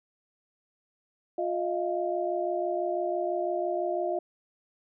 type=tone cluster; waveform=sine; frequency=354.3 / 623 / 689 Hz; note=F4 / D#5 / F5; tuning=+25 / +2 / -24 cents; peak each=-31 dBFS; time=1.38-4.19 s; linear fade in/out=5 ms; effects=none